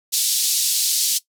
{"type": "band-pass noise", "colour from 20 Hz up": "pink", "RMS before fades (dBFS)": -20, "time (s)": [0.12, 1.19], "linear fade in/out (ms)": 20, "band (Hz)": [4000, 14000], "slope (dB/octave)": 24, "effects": ["noise-tail reverb RT60 0.1 s tail -18 dB re dry"]}